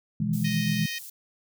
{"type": "chord", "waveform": "sine", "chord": "E major seventh", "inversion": "second", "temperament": "equal with one note detuned", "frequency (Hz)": [123.47, 155.56, 163.58, 207.7], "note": ["B2", "D#3", "E3", "G#3"], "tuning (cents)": [0, 0, -13, 0], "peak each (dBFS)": [-31, -32, -28, -27], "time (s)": [0.2, 0.86], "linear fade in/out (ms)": 5}
{"type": "high-pass noise", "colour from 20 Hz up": "white", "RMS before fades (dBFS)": -42, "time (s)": [0.33, 1.1], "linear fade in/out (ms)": 5, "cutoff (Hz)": 5900, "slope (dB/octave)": 12}
{"type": "harmonic tone", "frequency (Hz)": 622.3, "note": "D#5", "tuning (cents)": 0, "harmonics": [3, 4, 5, 6, 7, 8, 9, 10], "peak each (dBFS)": [-35, -37, -39, -41, -42, -43, -44, -45], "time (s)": [0.44, 0.99], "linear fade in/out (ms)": 10}
{"effects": []}